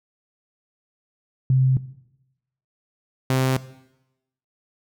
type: tone pair in turn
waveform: sine / sawtooth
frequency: 130.81 / 130.81 Hz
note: C3 / C3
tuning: 0 / 0 cents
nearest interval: unison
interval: 0 cents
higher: neither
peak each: -14 dBFS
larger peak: neither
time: 1.5-1.77 / 3.3-3.57 s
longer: neither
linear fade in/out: 2 ms
effects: noise-tail reverb RT60 0.9 s tail -17 dB re dry